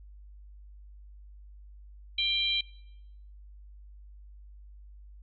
harmonic tone, 790 Hz, G5, 13 cents sharp, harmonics 3 / 4 / 5, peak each -32 / -28 / -30 dBFS, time 2.18-2.61 s, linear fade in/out 5 ms, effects noise-tail reverb RT60 0.8 s tail -22 dB re dry + added 50 Hz sine -47 dBFS peak until 5.22 s

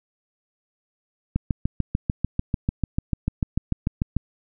click train, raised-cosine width 5 ms, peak -9 dBFS, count 20, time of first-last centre 1.36-4.166 s, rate 6.77 Hz, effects none

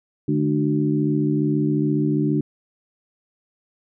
harmonic tone with a mistuned harmonic, 74.6 Hz, D2, 28 cents sharp, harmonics 2 / 3 / 4 / 5, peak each -22 / -25 / -21 / -27 dBFS, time 0.28-2.41 s, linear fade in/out 5 ms, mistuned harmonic 3, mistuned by -62 cents, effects none

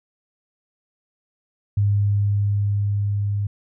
sine tone with level ramp, 101.8 Hz, G#2, 34 cents flat, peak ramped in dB -15 to -20 dBFS, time 1.77-3.47 s, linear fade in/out 5 ms, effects none

